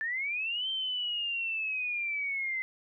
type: linear two-way sweep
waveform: sine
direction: up then down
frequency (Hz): 1741 to 3136 to 2044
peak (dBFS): -30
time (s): 0.01-2.62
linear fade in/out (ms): 0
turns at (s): 0.69
effects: none